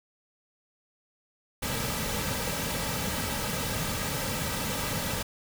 pink noise with comb filter, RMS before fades -31 dBFS, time 1.62-5.23 s, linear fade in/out 10 ms, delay 2.8 ms, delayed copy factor -0.6, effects none

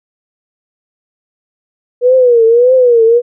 sine tone with vibrato, 483 Hz, B4, 39 cents flat, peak -4 dBFS, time 2.01-3.22 s, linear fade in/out 50 ms, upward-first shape triangle, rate 1.7 Hz, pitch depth 140 cents each way, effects none

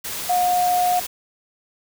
sine tone in noise, 719 Hz, F#5, 50 cents flat, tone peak -16 dBFS, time 0.29-1 s, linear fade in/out 10 ms, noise white, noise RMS -29 dBFS, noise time 0.04-1.07 s, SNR +10 dB, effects none

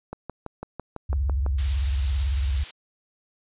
click train, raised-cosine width 1 ms, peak -19 dBFS, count 9, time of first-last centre 0.13-1.463 s, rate 6 Hz
sine tone with vibrato, 67.9 Hz, C#2, 35 cents flat, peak -21 dBFS, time 1.09-2.64 s, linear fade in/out 10 ms, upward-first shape sine, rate 18 Hz, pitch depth 230 cents each way
blue noise, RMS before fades -31 dBFS, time 1.58-2.71 s, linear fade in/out 5 ms
effects resampled to 8000 Hz

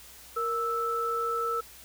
sine tone pair together, 466.2 / 1316.7 Hz, A#4 / E6, 0 / -2 cents, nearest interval octave + tritone, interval 1798 cents, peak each -32 / -28 dBFS, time 0.36-1.61 s, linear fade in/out 10 ms, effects added 60 Hz sine -59 dBFS peak until 1.84 s + white hiss -50 dBFS RMS until 1.84 s

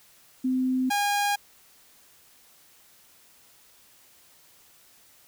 sine / sawtooth tone pair in turn, 257.4 / 815.5 Hz, C4 / G#5, -28 / -32 cents, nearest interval octave + minor sixth, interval 1996 cents, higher second, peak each -22 / -19 dBFS, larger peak second, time 0.44-0.9 / 0.9-1.36 s, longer neither, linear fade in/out 10 ms, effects white hiss -57 dBFS RMS until 5.27 s

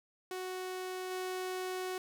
sawtooth tone with level steps, 370 Hz, F#4, in tune, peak -34 / -32 dBFS, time 0.31-1.98 s, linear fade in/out 2 ms, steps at 1.1 s, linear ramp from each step 20 ms, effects none

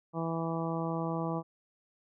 harmonic tone, 164.7 Hz, E3, 1 cent flat, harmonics 1 / 2 / 3 / 4 / 5 / 6 / 7, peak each -34 / -37 / -39 / -40 / -41 / -42 / -42 dBFS, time 0.13-1.43 s, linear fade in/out 50 ms, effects none

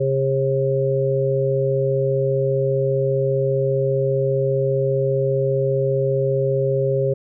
harmonic tone, 135 Hz, C#3, 45 cents flat, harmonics 1 / 3 / 4, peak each -21 / -21 / -21 dBFS, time 0-7.14 s, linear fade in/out 10 ms, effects none

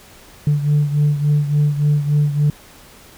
sine beating tone pair, 146.5 / 150 Hz, D3 / D3, -4 / +37 cents, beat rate 3.5 Hz, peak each -13 / -18 dBFS, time 0.47-2.5 s, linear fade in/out 2 ms, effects tanh soft clip ceiling -9 dBFS + pink hiss -44 dBFS RMS until 3.17 s

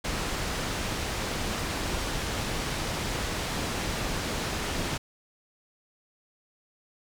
pink low-pass noise, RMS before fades -31 dBFS, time 0.04-4.98 s, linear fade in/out 10 ms, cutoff 7500 Hz, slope 12 dB/octave, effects none

